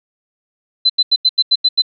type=tone bursts; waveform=sine; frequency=4049 Hz; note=B7; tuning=42 cents sharp; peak=-8 dBFS; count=8; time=0.85-1.821 s; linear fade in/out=10 ms; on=47 ms; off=85 ms; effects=none